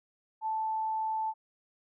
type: tone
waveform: sine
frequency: 878 Hz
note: A5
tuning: 4 cents flat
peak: -29 dBFS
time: 0.41-1.34 s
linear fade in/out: 50 ms
effects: none